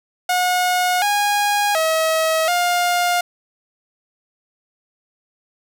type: tone with pitch steps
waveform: sawtooth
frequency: 724 / 821 / 641 / 707 Hz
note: F#5 / G#5 / E5 / F5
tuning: -38 / -20 / -49 / +21 cents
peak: -12 dBFS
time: 0.29-3.21 s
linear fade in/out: 5 ms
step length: 730 ms
effects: none